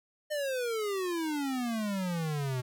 square exponential sweep, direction down, 611 to 123.47 Hz, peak -31 dBFS, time 0.3-2.62 s, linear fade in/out 20 ms, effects none

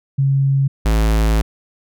sine / square tone pair in turn, 137 / 54.37 Hz, C#3 / A1, -20 / -20 cents, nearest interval octave + major third, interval 1600 cents, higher first, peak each -12 / -13 dBFS, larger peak first, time 0.18-0.68 / 0.85-1.42 s, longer second, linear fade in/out 10 ms, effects none

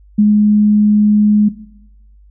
sine tone, 209.6 Hz, G#3, 16 cents sharp, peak -6 dBFS, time 0.18-1.49 s, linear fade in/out 10 ms, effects noise-tail reverb RT60 0.9 s tail -17 dB re dry + added 50 Hz sine -41 dBFS peak until 2.3 s

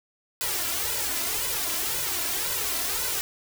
white noise with flanger, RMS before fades -28 dBFS, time 0.41-3.21 s, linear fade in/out 0 ms, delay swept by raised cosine 2 to 3 ms, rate 1.9 Hz, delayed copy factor +0.85, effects none

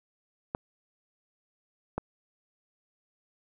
clicks, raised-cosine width 1 ms, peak -16 dBFS, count 2, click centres 0.549 / 1.98 s, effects none

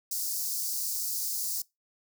white high-pass noise, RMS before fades -32 dBFS, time 0.11-1.62 s, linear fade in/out 5 ms, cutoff 4600 Hz, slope 48 dB/octave, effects noise-tail reverb RT60 0.2 s tail -23 dB re dry

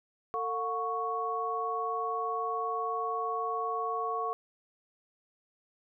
sine tone cluster, 451 / 718 / 1110 Hz, A4 / F5 / C#6, +43 / +48 / +2 cents, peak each -36 / -36 / -32 dBFS, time 0.34-4.33 s, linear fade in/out 0 ms, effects none

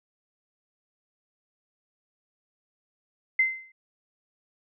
sine tone with exponential decay, 2070 Hz, C7, 19 cents flat, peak -16 dBFS, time 3.39-3.72 s, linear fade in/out 5 ms, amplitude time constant 71 ms, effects none

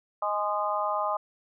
harmonic tone with a mistuned harmonic, 207.7 Hz, G#3, in tune, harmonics 3 / 4 / 5 / 6, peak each -31 / -31 / -31 / -31 dBFS, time 0.22-1.17 s, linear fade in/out 5 ms, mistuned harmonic 6, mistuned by -23 cents, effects none

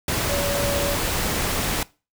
sine tone in noise, 569 Hz, C#5, 45 cents sharp, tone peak -25 dBFS, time 0.29-0.95 s, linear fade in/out 2 ms, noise pink, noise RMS -24 dBFS, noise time 0.08-1.83 s, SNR -4 dB, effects noise-tail reverb RT60 0.3 s tail -21 dB re dry

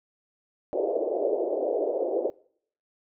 pink band-pass noise, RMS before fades -27 dBFS, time 0.73-2.3 s, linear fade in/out 0 ms, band 360 to 640 Hz, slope 48 dB/octave, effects noise-tail reverb RT60 0.6 s tail -23 dB re dry

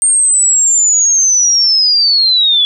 sine linear sweep, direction down, 8720 to 3377 Hz, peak -7 dBFS, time 0.02-2.65 s, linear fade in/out 0 ms, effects none

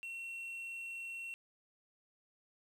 triangle tone with quantisation, 2721 Hz, F7, 46 cents flat, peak -40 dBFS, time 0.03-1.34 s, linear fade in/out 0 ms, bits 11, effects none

